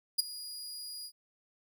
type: tone with ADSR envelope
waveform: sawtooth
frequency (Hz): 4882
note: D#8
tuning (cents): -34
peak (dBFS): -19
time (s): 0.18-1.12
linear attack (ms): 15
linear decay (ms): 14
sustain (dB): -19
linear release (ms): 68
effects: none